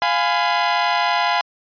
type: chord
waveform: sawtooth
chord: F diminished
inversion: none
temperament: equal with one note detuned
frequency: 698.5 / 830.6 / 1005.6 Hz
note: F5 / Ab5 / Cb6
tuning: 0 / 0 / +31 cents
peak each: -17 dBFS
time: 0.02-1.41 s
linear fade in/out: 0 ms
effects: resampled to 11025 Hz